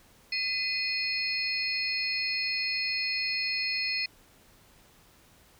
sine tone cluster, 2027 / 2483 / 4297 / 5190 Hz, B6 / D#7 / C8 / E8, +45 / -4 / +45 / -28 cents, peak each -37 / -31 / -32 / -35 dBFS, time 0.32-4.06 s, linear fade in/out 5 ms, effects pink hiss -59 dBFS RMS until 5.59 s

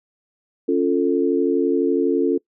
sine chord, Db augmented, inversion none, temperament equal with one note detuned, 277.2 / 349.2 / 443.1 Hz, Db4 / F4 / A4, 0 / 0 / +12 cents, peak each -20 dBFS, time 0.68-2.38 s, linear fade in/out 10 ms, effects noise-tail reverb RT60 0.1 s tail -23 dB re dry

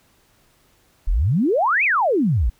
sine exponential two-way sweep, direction up then down, 32.7 to 2646 to 47.27 Hz, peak -15 dBFS, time 1.07-2.5 s, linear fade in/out 10 ms, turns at 1.84 s, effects pink hiss -59 dBFS RMS until 2.59 s

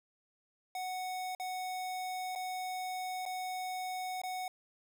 square tone with dropouts, 740 Hz, F#5, in tune, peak -37 dBFS, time 0.75-4.48 s, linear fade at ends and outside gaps 2 ms, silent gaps 1.35-1.398 / 2.352-2.358 / 3.254-3.261 / 4.217-4.235 s, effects none

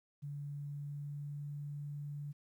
sine tone with pitch glide, 144 to 145.17 Hz, D3 to D3, -34 to -20 cents, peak -40 dBFS, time 0.22-2.33 s, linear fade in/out 20 ms, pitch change +14 cents, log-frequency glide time 0.59-1.54 s, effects 12-bit

